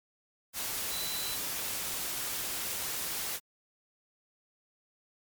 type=tone in noise; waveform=sine; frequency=3996 Hz; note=B7; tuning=20 cents sharp; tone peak=-38 dBFS; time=0.89-1.38 s; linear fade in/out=50 ms; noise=white; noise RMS=-35 dBFS; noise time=0.53-3.4 s; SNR=-6 dB; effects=MP3 96 kbps